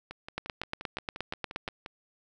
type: two click trains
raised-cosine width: 0.3 ms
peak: -24 / -16 dBFS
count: 11 / 12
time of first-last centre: 0.11-1.861 / 0.38-1.679 s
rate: 5.71 / 8.47 Hz
effects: none